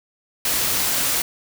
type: noise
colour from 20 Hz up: white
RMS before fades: -21 dBFS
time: 0.45-1.22 s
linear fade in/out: 2 ms
effects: none